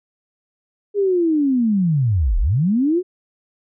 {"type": "linear two-way sweep", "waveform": "sine", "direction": "down then up", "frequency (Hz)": [415.3, 33.23, 377.9], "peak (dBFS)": -14, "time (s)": [0.94, 3.03], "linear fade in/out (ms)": 50, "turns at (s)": 2.39, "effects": []}